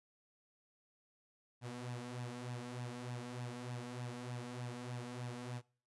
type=tone with flanger; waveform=sawtooth; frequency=122.6 Hz; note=B2; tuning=12 cents flat; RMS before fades=-45 dBFS; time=1.61-5.62 s; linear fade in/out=50 ms; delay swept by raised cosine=1.1 to 4.5 ms; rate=3.3 Hz; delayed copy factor=+0.6; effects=noise-tail reverb RT60 0.4 s tail -22 dB re dry + resampled to 24000 Hz